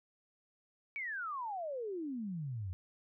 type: exponential sweep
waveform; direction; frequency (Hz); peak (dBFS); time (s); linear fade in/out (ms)
sine; down; 2320 to 85.5; -37; 0.96-2.73; 0
effects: none